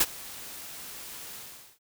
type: noise with ADSR envelope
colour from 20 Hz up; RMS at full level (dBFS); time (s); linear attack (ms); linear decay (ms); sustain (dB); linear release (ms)
white; -19; 0-1.79; 8; 43; -23; 440
effects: none